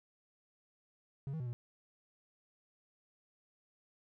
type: tone with pitch steps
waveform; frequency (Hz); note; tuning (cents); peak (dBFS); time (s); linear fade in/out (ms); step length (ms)
triangle; 137.4 / 160.1 / 124.1 / 119.9; C#3 / D#3 / B2 / A#2; -15 / +50 / +9 / +49; -35; 1.27-1.53; 0; 65
effects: none